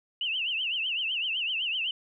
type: tone with vibrato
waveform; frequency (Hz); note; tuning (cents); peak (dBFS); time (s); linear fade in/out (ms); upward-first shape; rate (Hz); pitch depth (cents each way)
sine; 2844; F7; +31; -27; 0.21-1.91; 2; triangle; 7.9; 190
effects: none